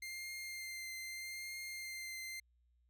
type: tone with vibrato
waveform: sawtooth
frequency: 2100 Hz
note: C7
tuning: 6 cents sharp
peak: -40 dBFS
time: 0.02-2.4 s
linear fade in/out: 5 ms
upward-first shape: triangle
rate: 0.8 Hz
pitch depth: 19 cents each way
effects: added 60 Hz sine -70 dBFS peak until 2.89 s